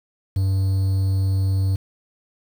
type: tone with quantisation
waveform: triangle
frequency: 96 Hz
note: G2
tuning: 36 cents flat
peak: -15 dBFS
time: 0.36-1.76 s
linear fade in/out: 5 ms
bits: 7
effects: none